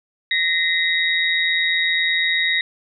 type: tone cluster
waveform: sine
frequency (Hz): 1868 / 2036 / 3781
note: A#6 / C7 / A#7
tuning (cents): +3 / -48 / +24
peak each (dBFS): -21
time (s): 0.31-2.61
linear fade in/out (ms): 2
effects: none